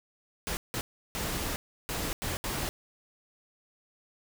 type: noise bursts at uneven times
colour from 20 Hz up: pink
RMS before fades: -33 dBFS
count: 6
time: 0.47-0.57 / 0.74-0.81 / 1.15-1.56 / 1.89-2.13 / 2.22-2.37 / 2.44-2.69 s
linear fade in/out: 0 ms
effects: none